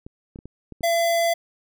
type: clicks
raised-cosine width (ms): 3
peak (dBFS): -25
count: 6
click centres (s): 0.065 / 0.359 / 0.389 / 0.456 / 0.723 / 0.808
type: tone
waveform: square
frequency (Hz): 676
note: E5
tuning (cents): +43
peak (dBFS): -19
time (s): 0.83-1.34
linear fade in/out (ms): 10
effects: none